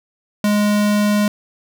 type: tone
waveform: square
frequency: 207.7 Hz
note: G#3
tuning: in tune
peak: -14 dBFS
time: 0.44-1.28 s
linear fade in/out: 2 ms
effects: none